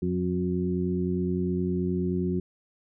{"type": "harmonic tone with a mistuned harmonic", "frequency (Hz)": 89.6, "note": "F2", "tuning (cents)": 45, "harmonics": [1, 2, 3, 4], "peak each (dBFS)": [-33, -27, -33, -30], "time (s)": [0.02, 2.4], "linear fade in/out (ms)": 5, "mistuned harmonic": 4, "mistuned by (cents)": 18, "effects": []}